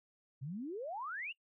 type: exponential sweep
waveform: sine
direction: up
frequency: 123.47 to 2955 Hz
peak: -39 dBFS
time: 0.41-1.33 s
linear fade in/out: 20 ms
effects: noise-tail reverb RT60 0.1 s tail -25 dB re dry